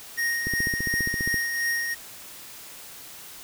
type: tone with tremolo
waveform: square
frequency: 1864.7 Hz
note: A#6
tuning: in tune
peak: -23 dBFS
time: 0.17-1.95 s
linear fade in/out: 20 ms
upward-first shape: triangle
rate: 2.8 Hz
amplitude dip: 45%
type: click train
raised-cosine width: 3 ms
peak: -18 dBFS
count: 14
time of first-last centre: 0.47-1.342 s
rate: 14.9 Hz
effects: white hiss -43 dBFS RMS until 3.43 s